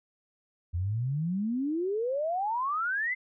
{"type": "exponential sweep", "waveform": "sine", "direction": "up", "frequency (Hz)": [82.41, 2093], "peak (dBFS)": -27, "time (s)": [0.73, 3.15], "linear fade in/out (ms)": 20, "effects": []}